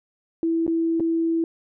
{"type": "tone with dropouts", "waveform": "sine", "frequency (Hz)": 329.6, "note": "E4", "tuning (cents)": 0, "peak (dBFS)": -19, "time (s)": [0.43, 1.44], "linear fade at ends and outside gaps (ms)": 1, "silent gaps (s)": [[0.666, 0.678], [0.998, 1.004]], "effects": []}